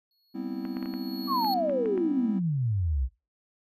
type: tone with exponential growth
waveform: square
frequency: 4340 Hz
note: C#8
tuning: 37 cents flat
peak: -31 dBFS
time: 0.11-1.54 s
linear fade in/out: 1 ms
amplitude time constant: 310 ms
type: chord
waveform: triangle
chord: C major seventh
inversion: second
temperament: just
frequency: 196.22 / 245.3 / 261.6 / 327 Hz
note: G3 / B3 / C4 / E4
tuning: +2 / -12 / 0 / -14 cents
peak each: -37 / -35 / -33 / -35 dBFS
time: 0.34-2.4 s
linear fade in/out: 20 ms
type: clicks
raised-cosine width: 0.5 ms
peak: -27 dBFS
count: 9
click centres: 0.652 / 0.769 / 0.827 / 0.858 / 0.939 / 1.446 / 1.696 / 1.858 / 1.977 s
type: exponential sweep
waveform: sine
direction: down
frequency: 1174.7 to 58.27 Hz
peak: -24 dBFS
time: 1.27-3.09 s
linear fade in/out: 50 ms
effects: noise-tail reverb RT60 0.3 s tail -21 dB re dry